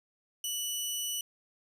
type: tone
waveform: 15% pulse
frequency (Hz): 2960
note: F#7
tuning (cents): 0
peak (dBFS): -25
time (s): 0.44-1.21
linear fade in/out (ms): 2
effects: none